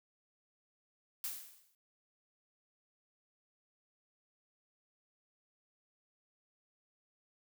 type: noise with exponential decay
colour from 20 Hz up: blue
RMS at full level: -37 dBFS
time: 1.24-1.75 s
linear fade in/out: 1 ms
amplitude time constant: 110 ms
effects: none